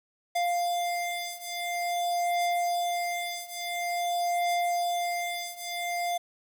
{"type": "beating tone pair", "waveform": "square", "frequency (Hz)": [698.5, 698.98], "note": ["F5", "F5"], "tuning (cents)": [0, 1], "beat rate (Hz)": 0.48, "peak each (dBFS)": [-32, -30], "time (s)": [0.35, 6.18], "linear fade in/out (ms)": 10, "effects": ["9-bit"]}